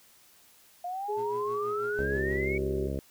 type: exponential sweep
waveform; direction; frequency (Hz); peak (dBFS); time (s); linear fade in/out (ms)
sine; up; 698.5 to 2268; -32; 0.84-2.58; 5
type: tone with pitch glide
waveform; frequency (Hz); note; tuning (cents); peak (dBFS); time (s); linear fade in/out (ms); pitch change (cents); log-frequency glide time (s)
sine; 415.3 to 383; G#4 to G4; 0 to -40; -30; 1.08-2.88; 20; -140; 2.13-2.19
type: tone with tremolo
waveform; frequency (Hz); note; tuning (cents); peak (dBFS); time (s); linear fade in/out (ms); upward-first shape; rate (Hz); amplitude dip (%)
20% pulse; 118.9; A#2; +35; -40; 1.16-2.46; 20; triangle; 6.2; 85
type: harmonic tone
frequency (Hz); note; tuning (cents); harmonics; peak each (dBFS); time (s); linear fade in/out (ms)
68.1; C#2; -30; 1 / 2 / 3 / 4 / 5 / 6 / 7 / 8 / 9; -34 / -37 / -39 / -40 / -41 / -42 / -42 / -43 / -44; 1.99-2.99; 0
effects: white hiss -59 dBFS RMS until 3.1 s